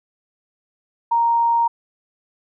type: tone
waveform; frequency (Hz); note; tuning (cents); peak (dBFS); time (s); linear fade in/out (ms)
sine; 932.3; A#5; 0; -14; 1.11-1.68; 10
effects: none